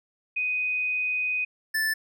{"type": "tone pair in turn", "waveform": ["sine", "square"], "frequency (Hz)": [2497, 1757], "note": ["D#7", "A6"], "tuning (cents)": [6, -3], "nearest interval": "tritone", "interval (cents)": 609, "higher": "first", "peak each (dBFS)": -24, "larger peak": "neither", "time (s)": [[0.36, 1.45], [1.74, 1.94]], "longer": "first", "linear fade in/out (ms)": 10, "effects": []}